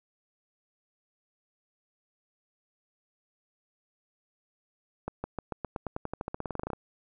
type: accelerating click train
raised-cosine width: 1 ms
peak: -19 dBFS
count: 22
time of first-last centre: 5.08-6.733 s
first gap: 160 ms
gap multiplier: 0.92
effects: none